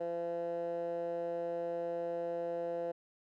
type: tone with band-pass filter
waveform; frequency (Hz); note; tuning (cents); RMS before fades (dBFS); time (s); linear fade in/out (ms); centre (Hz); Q
15% pulse; 170.5; F3; -41; -37; 0-2.92; 10; 560; 4.2
effects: none